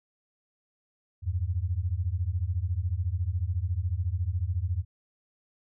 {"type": "beating tone pair", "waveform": "sine", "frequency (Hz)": [82.41, 96.41], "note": ["E2", "G2"], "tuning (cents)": [0, -28], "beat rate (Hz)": 14, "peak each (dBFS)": -29, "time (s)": [1.22, 4.85], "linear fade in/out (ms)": 50, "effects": []}